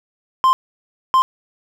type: tone bursts at uneven times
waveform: triangle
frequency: 1046.5 Hz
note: C6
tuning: in tune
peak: -8 dBFS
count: 2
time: 0.44-0.53 / 1.14-1.22 s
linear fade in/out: 0 ms
effects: none